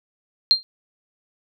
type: tone with exponential decay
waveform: sine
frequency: 4186 Hz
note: C8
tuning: in tune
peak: -7 dBFS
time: 0.51-0.63 s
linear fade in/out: 0 ms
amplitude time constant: 26 ms
effects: none